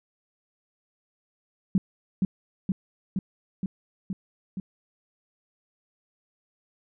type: tone with echo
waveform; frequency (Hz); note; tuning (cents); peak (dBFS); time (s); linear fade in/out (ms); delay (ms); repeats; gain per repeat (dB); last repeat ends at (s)
sine; 190; F#3; +46; -17; 1.75-1.78; 2; 470; 6; -2; 4.6
effects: none